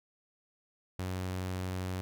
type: tone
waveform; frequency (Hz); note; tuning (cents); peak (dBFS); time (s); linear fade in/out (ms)
sawtooth; 92.4; F#2; -2; -30; 0.99-2.01; 0
effects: none